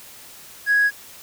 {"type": "tone", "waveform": "triangle", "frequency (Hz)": 1661.2, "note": "G#6", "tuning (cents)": 0, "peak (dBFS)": -11, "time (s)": [0.66, 0.91], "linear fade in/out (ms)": 50, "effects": ["tanh soft clip ceiling -11 dBFS", "white hiss -43 dBFS RMS until 1.22 s"]}